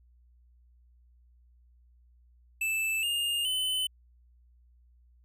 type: tone with pitch steps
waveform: square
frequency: 2637 / 2826 / 3029 Hz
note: E7 / F7 / F#7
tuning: 0 / +20 / +40 cents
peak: -28 dBFS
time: 2.61-3.87 s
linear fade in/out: 5 ms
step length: 420 ms
effects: added 60 Hz sine -58 dBFS peak until 5.24 s

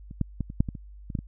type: clicks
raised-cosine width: 5 ms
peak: -28 / -12 / -16 / -25 / -8 / -19 / -25 / -24 / -15 / -20 dBFS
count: 10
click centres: 0.111 / 0.213 / 0.407 / 0.501 / 0.605 / 0.688 / 0.752 / 1.102 / 1.152 / 1.189 s
effects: added 50 Hz sine -43 dBFS peak until 1.27 s

